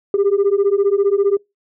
sine beating tone pair, 392 / 407 Hz, G4 / G#4, 0 / -35 cents, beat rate 15 Hz, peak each -14 dBFS, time 0.14-1.37 s, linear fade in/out 2 ms, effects noise-tail reverb RT60 0.2 s tail -25 dB re dry + tanh soft clip ceiling -9 dBFS

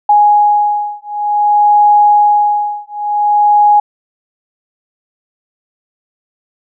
sine beating tone pair, 830.6 / 831.14 Hz, G#5 / G#5, 0 / +1 cents, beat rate 0.54 Hz, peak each -10 dBFS, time 0.09-3.8 s, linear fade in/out 5 ms, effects none

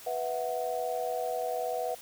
sine chord, B suspended fourth, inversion none, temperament equal, 493.9 / 659.3 / 740 Hz, B4 / E5 / F#5, 0 / 0 / 0 cents, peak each -34 dBFS, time 0.06-1.95 s, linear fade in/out 10 ms, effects white hiss -49 dBFS RMS until 2.01 s

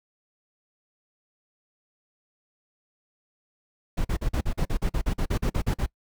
brown noise bursts, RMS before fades -24 dBFS, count 16, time 3.97-5.863 s, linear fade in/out 10 ms, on 78 ms, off 43 ms, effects noise-tail reverb RT60 0.1 s tail -24 dB re dry

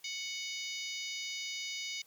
harmonic tone with a mistuned harmonic, 740 Hz, F#5, in tune, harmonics 3 / 4 / 5 / 6 / 7 / 8 / 9, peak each -42 / -45 / -44 / -49 / -45 / -48 / -48 dBFS, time 0.04-2.02 s, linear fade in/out 5 ms, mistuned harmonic 7, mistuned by -81 cents, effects white hiss -64 dBFS RMS until 2.06 s

